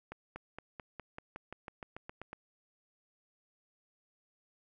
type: accelerating click train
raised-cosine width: 0.5 ms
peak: -28 dBFS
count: 14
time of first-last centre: 0.12-2.331 s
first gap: 240 ms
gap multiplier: 0.94
effects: none